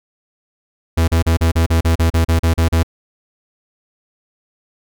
45% pulse tone bursts, 82.41 Hz, E2, in tune, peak -11 dBFS, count 13, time 0.97-2.832 s, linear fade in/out 10 ms, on 110 ms, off 36 ms, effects none

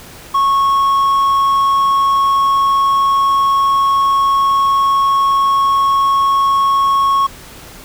triangle tone, 1100 Hz, C#6, 14 cents flat, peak -8 dBFS, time 0.34-7.27 s, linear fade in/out 10 ms, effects pink hiss -36 dBFS RMS until 7.84 s

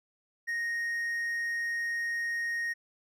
triangle tone, 1864.7 Hz, A#6, in tune, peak -28 dBFS, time 0.47-2.74 s, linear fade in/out 20 ms, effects none

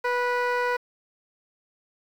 15% pulse tone with low-pass filter, 490.4 Hz, B4, 12 cents flat, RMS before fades -25 dBFS, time 0.04-0.77 s, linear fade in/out 10 ms, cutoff 2600 Hz, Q 0.64, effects 8-bit

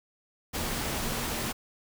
sine tone in noise, 233.1 Hz, A#3, in tune, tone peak -41 dBFS, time 0.53-1.53 s, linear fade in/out 20 ms, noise pink, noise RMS -32 dBFS, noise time 0.53-1.53 s, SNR -12 dB, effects none

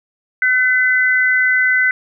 sine tone pair together, 1516 / 2016 Hz, F#6 / B6, +42 / +35 cents, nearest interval perfect fourth, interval 493 cents, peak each -14 dBFS, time 0.42-1.91 s, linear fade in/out 2 ms, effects none

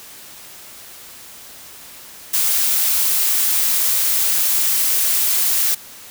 blue noise, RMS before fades -17 dBFS, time 2.33-5.75 s, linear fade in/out 10 ms, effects white hiss -39 dBFS RMS until 6.1 s

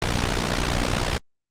pink noise with amplitude modulation, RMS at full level -19 dBFS, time 0.02-1.18 s, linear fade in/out 2 ms, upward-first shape sine, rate 60.4 Hz, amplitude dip 80%, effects low-pass 6000 Hz 12 dB/octave + Opus 24 kbps

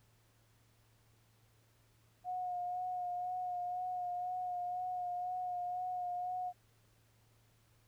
sine tone with vibrato, 722 Hz, F#5, 43 cents flat, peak -36 dBFS, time 2.24-6.53 s, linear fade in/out 50 ms, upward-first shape sine, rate 2 Hz, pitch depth 23 cents each way, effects added 112 Hz sine -69 dBFS peak until 7.87 s + pink hiss -72 dBFS RMS until 7.87 s

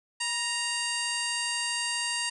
harmonic tone with a mistuned harmonic, 932.3 Hz, A#5, in tune, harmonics 1 / 2 / 3 / 4 / 5 / 6 / 7 / 8 / 9 / 10, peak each -38 / -35 / -33 / -44 / -34 / -47 / -42 / -40 / -38 / -40 dBFS, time 0.2-2.3 s, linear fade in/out 10 ms, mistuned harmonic 1, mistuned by +55 cents, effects none

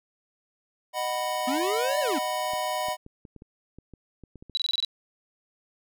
square chord, B major, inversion first, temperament just, 617.4 / 740.8 / 987.8 Hz, D#5 / F#5 / B5, -14 / +2 / 0 cents, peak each -32 dBFS, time 0.93-2.97 s, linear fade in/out 50 ms
square linear two-way sweep, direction up then down, 242.7 to 612 to 242.7 Hz, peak -27 dBFS, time 1.47-2.19 s, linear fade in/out 10 ms, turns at 2 s
clicks, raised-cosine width 3 ms, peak -32 dBFS, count 12, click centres 2.535 / 2.885 / 3.064 / 3.252 / 3.363 / 3.421 / 3.786 / 3.937 / 4.237 / 4.357 / 4.425 / 4.497 s
sine tone bursts, 3922 Hz, B7, 13 cents flat, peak -23 dBFS, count 7, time 4.55-4.848 s, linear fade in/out 0 ms, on 22 ms, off 24 ms
effects none

